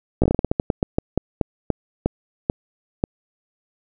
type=slowing click train; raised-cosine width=2 ms; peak=-4 dBFS; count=19; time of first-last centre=0.22-3.039 s; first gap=16 ms; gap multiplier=1.23; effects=none